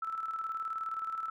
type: tone with tremolo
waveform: sine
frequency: 1318.5 Hz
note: E6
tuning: in tune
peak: -32 dBFS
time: 0.02-1.3 s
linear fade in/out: 5 ms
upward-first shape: square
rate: 19 Hz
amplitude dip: 50%
effects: none